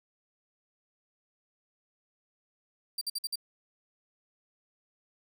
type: tone bursts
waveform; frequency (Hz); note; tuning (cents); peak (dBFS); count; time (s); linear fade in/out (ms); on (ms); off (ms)
sawtooth; 4700; D8; +1; -28; 5; 2.98-3.357; 5; 33; 53
effects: none